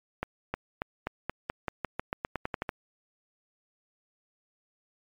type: accelerating click train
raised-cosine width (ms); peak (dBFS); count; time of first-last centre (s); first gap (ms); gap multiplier
0.5; -15; 16; 0.23-2.692; 310; 0.9
effects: MP3 96 kbps